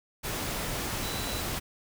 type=tone in noise; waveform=sine; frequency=3954 Hz; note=B7; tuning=1 cent sharp; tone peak=-40 dBFS; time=1.02-1.42 s; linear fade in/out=20 ms; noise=pink; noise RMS=-33 dBFS; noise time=0.23-1.6 s; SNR=-10 dB; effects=none